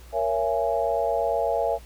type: chord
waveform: sine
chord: A# half-diminished seventh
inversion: none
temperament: equal with one note detuned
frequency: 466.2 / 554.4 / 671.9 / 830.6 Hz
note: A#4 / C#5 / E5 / G#5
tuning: 0 / 0 / +33 / 0 cents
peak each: -28 / -27 / -25 / -29 dBFS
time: 0.12-1.79 s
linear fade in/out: 50 ms
effects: added 60 Hz sine -44 dBFS peak until 1.85 s + pink hiss -52 dBFS RMS until 1.85 s